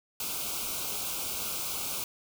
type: band-stop noise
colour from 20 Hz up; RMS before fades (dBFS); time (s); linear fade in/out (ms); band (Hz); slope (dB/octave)
white; -34; 0.2-2.04; 2; 1500 to 2200; 96
effects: none